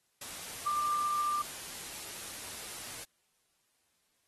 sine tone in noise, 1188 Hz, D6, 20 cents sharp, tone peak -29 dBFS, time 0.66-1.42 s, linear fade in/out 5 ms, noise white, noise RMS -43 dBFS, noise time 0.21-3.04 s, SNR +11 dB, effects white hiss -75 dBFS RMS until 4.27 s + AAC 32 kbps

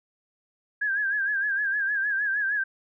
sine tone with vibrato, 1633 Hz, G#6, 30 cents flat, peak -23 dBFS, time 0.81-2.64 s, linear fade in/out 10 ms, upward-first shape sine, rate 6.5 Hz, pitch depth 82 cents each way, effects none

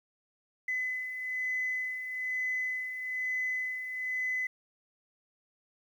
sine beating tone pair, 2016 / 2017.1 Hz, B6 / B6, +35 / +36 cents, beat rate 1.1 Hz, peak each -39 / -31 dBFS, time 0.68-4.47 s, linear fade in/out 5 ms, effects tanh soft clip ceiling -24 dBFS + 10-bit

